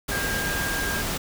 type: tone in noise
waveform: sine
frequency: 1610 Hz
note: G6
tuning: 46 cents sharp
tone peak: -28 dBFS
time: 0.11-1.02 s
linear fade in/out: 10 ms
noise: pink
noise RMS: -28 dBFS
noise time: 0.08-1.18 s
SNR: -3 dB
effects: none